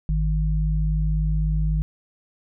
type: tone pair together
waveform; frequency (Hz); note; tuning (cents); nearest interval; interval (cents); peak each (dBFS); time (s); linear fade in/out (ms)
sine; 51.91 / 155.56; G#1 / D#3; 0 / 0; octave + perfect fifth; 1900; -20 / -24; 0.09-1.82; 0
effects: none